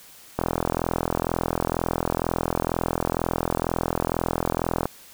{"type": "click train", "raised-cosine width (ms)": 1, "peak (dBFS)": -8, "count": 189, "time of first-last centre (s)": [0.39, 4.856], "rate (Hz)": 42.1, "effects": ["white hiss -48 dBFS RMS until 5.13 s"]}